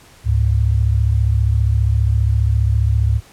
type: tone pair together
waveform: sine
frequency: 70.9 / 105.8 Hz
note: C#2 / G#2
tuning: +40 / +33 cents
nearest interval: perfect fifth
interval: 693 cents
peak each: -15 dBFS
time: 0.24-3.21 s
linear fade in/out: 50 ms
effects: pink hiss -46 dBFS RMS until 3.32 s + low-pass 12000 Hz 12 dB/octave